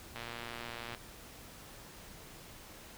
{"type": "click train", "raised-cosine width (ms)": 0.3, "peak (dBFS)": -26, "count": 94, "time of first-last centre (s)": [0.16, 0.948], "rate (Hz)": 118, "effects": ["pink hiss -52 dBFS RMS until 2.97 s"]}